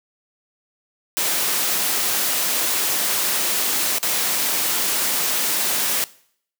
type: noise with dropouts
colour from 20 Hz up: white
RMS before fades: -21 dBFS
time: 1.17-6.04 s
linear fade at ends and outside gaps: 0 ms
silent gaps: 3.984-4.029 s
effects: noise-tail reverb RT60 0.6 s tail -20 dB re dry + high-pass 200 Hz 12 dB/octave